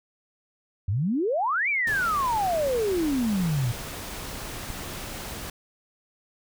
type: exponential two-way sweep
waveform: sine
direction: up then down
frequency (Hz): 87.31 to 2400 to 114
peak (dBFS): -22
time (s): 0.88-3.72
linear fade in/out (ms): 5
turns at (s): 1.69
type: noise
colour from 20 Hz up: pink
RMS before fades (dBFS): -36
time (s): 1.87-5.5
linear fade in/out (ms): 2
type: click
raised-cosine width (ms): 5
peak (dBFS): -21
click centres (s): 4.703
effects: none